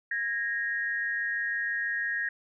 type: tone pair together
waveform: sine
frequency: 1644 / 1870.2 Hz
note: G#6 / A#6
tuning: -18 / +5 cents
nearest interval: major second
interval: 223 cents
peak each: -31 / -30 dBFS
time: 0.11-2.29 s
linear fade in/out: 5 ms
effects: none